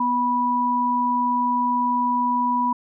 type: tone pair together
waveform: sine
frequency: 245.4 / 981 Hz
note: B3 / B5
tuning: -11 / -12 cents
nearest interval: 2 octaves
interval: 2399 cents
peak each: -25 / -19 dBFS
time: 0-2.73 s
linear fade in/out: 5 ms
effects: none